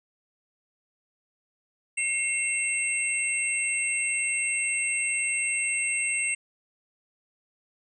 sine tone cluster, 2156 / 2711 / 8210 Hz, C#7 / E7 / C9, -49 / +48 / -34 cents, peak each -29 dBFS, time 1.97-6.35 s, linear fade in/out 10 ms, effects none

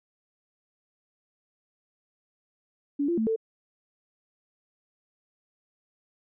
sine tone with pitch steps, 285.2 / 342.8 / 221.8 / 446.2 Hz, C#4 / F4 / A3 / A4, +49 / -32 / +14 / +24 cents, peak -23 dBFS, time 2.99-3.362 s, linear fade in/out 10 ms, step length 93 ms, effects none

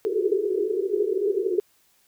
pink band-pass noise, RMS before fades -24 dBFS, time 0.05-1.6 s, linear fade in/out 0 ms, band 370 to 430 Hz, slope 96 dB/octave, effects white hiss -63 dBFS RMS until 2.07 s

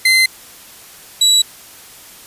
30% pulse tone pair in turn, 2066 / 3915 Hz, C7 / B7, -22 / -16 cents, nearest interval major seventh, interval 1106 cents, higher second, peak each -6 dBFS, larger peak neither, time 0.05-0.26 / 1.21-1.42 s, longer neither, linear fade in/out 5 ms, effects white hiss -39 dBFS RMS until 2.26 s + resampled to 32000 Hz

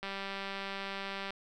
click train, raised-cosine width 0.3 ms, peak -23 dBFS, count 251, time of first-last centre 0.03-1.306 s, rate 196 Hz, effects none

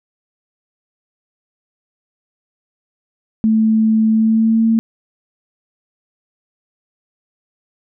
sine tone with pitch glide, 220 to 225.5 Hz, A3 to A3, 0 to +43 cents, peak -10 dBFS, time 3.44-4.79 s, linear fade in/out 0 ms, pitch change +43 cents, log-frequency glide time 4.1-4.65 s, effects none

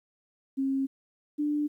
sine tone pair in turn, 270 / 296 Hz, C#4 / D4, -45 / +14 cents, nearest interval major second, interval 159 cents, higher second, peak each -25 dBFS, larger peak neither, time 0.57-0.87 / 1.38-1.68 s, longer neither, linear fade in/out 20 ms, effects 11-bit

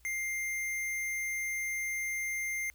square tone, 2100 Hz, C7, 6 cents sharp, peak -33 dBFS, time 0.05-2.7 s, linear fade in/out 0 ms, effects added 60 Hz sine -60 dBFS peak until 2.74 s + white hiss -67 dBFS RMS until 2.74 s

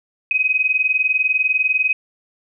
sine tone pair together, 2512 / 2532 Hz, D#7 / D#7, +16 / +30 cents, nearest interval unison, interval 14 cents, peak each -18 dBFS, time 0.31-1.93 s, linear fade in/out 2 ms, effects none

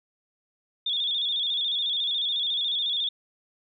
sine tone with vibrato, 3491 Hz, A7, 14 cents flat, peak -24 dBFS, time 0.86-3.09 s, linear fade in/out 5 ms, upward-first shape square, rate 14 Hz, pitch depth 60 cents each way, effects none

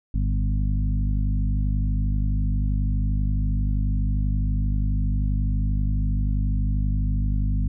harmonic tone with a mistuned harmonic, 50.4 Hz, G1, 49 cents sharp, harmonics 1 / 2 / 3 / 4 / 5, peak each -21 / -27 / -31 / -33 / -35 dBFS, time 0.14-7.68 s, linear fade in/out 5 ms, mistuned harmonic 2, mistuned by +33 cents, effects none

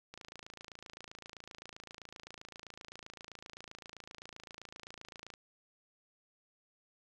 click train, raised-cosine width 0.2 ms, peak -30 dBFS, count 145, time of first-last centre 0.14-5.339 s, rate 27.7 Hz, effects 11-bit

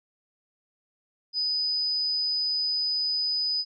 sine tone, 4989 Hz, D#8, 4 cents sharp, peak -24 dBFS, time 1.33-3.65 s, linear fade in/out 50 ms, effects none

